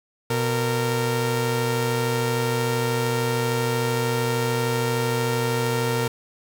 sawtooth tone pair together, 123.47 / 460.8 Hz, B2 / A#4, 0 / -20 cents, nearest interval octave + major seventh, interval 2280 cents, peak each -20 dBFS, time 0.3-6.08 s, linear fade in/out 5 ms, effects 8-bit

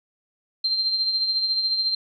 sine tone with tremolo, 4153 Hz, C8, 14 cents flat, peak -18 dBFS, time 0.64-1.95 s, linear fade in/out 5 ms, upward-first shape triangle, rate 14 Hz, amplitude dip 55%, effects none

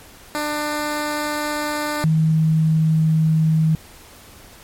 10% pulse / sine tone pair in turn, 298.4 / 158.48 Hz, D4 / D#3, +28 / +32 cents, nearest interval major seventh, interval 1096 cents, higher first, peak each -13 dBFS, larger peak neither, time 0.35-2.04 / 2.04-3.75 s, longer second, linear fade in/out 0 ms, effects pink hiss -44 dBFS RMS until 4.63 s + MP3 64 kbps

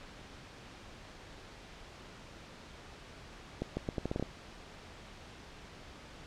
accelerating click train, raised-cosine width 2 ms, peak -20 dBFS, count 9, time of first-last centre 3.62-4.226 s, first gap 150 ms, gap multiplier 0.79, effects pink hiss -51 dBFS RMS until 6.26 s + low-pass 5000 Hz 12 dB/octave

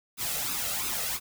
white noise with flanger, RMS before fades -31 dBFS, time 0.17-1.2 s, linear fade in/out 50 ms, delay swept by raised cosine 0.78 to 1.57 ms, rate 2.9 Hz, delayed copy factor +0.6, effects none

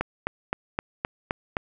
click train, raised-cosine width 0.5 ms, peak -10 dBFS, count 7, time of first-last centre 0.01-1.568 s, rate 3.85 Hz, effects none

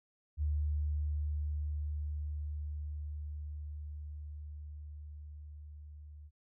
sine tone with level ramp, 74.6 Hz, D2, 28 cents sharp, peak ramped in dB -29 to -48 dBFS, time 0.37-6.31 s, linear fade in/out 50 ms, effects none

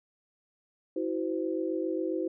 sine tone cluster, 325.1 / 372.5 / 514 Hz, E4 / F#4 / C5, -24 / +12 / -31 cents, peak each -31 / -33 / -35 dBFS, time 0.96-2.28 s, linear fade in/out 5 ms, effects none

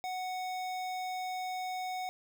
square tone with notch filter, 740 Hz, F#5, in tune, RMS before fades -37 dBFS, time 0.04-2.09 s, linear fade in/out 0 ms, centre 11000 Hz, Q 0.99, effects none

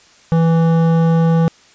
sine tone with hard clipping, 164.81 Hz, E3, in tune, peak -12 dBFS, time 0.32-1.48 s, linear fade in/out 0 ms, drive 13 dB, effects white hiss -48 dBFS RMS until 1.74 s + resampled to 16000 Hz

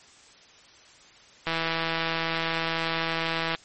click train, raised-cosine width 0.3 ms, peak -11 dBFS, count 342, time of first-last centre 1.47-3.549 s, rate 164 Hz, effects white hiss -53 dBFS RMS until 3.64 s + MP3 32 kbps

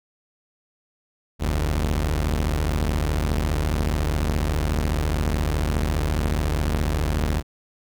sawtooth tone pair together, 44.89 / 75.5 Hz, F1 / D2, +48 / +48 cents, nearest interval major sixth, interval 900 cents, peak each -20 / -19 dBFS, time 1.39-7.43 s, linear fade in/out 50 ms, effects none

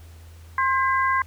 sine tone cluster, 1059 / 1605 / 2013 Hz, C6 / G6 / B6, +21 / +40 / +33 cents, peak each -20 / -25 / -27 dBFS, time 0.58-1.22 s, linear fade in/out 2 ms, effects added 82 Hz sine -42 dBFS peak until 1.26 s + pink hiss -54 dBFS RMS until 1.26 s

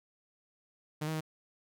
sawtooth tone with pitch steps, 152.6 / 158.2 / 156.7 Hz, D#3 / D#3 / D#3, -33 / +29 / +13 cents, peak -29 dBFS, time 1.01-1.208 s, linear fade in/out 10 ms, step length 66 ms, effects none

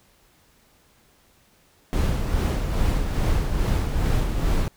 brown noise with tremolo, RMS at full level -20 dBFS, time 1.93-4.68 s, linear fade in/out 0 ms, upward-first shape sine, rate 2.4 Hz, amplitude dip 45%, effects pink hiss -59 dBFS RMS until 4.76 s

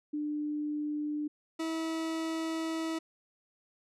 sine / 40% pulse tone pair in turn, 298.2 / 323.7 Hz, D4 / E4, +27 / -31 cents, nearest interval minor second, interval 142 cents, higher second, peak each -31 / -31 dBFS, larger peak neither, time 0.13-1.28 / 1.59-2.99 s, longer second, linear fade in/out 10 ms, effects low-pass 9000 Hz 12 dB/octave

